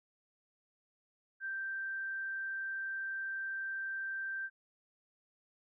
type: tone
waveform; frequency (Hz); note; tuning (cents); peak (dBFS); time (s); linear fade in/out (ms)
sine; 1568; G6; 0; -36; 1.4-4.5; 50
effects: none